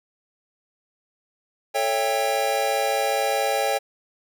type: chord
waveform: square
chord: A dominant seventh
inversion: none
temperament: equal with one note detuned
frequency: 440 / 554.4 / 659.3 / 796.3 Hz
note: A4 / C#5 / E5 / G5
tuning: 0 / 0 / 0 / +27 cents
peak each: -30 / -26 / -30 / -25 dBFS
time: 1.74-3.79 s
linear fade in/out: 20 ms
effects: none